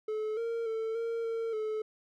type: tone with pitch steps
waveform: triangle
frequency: 431.5 / 461.6 / 445.9 / 460.4 / 455.5 / 432.6 Hz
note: A4 / A#4 / A4 / A#4 / A#4 / A4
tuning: -34 / -17 / +23 / -22 / -40 / -29 cents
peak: -29 dBFS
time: 0.08-1.82 s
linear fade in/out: 5 ms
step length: 290 ms
effects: none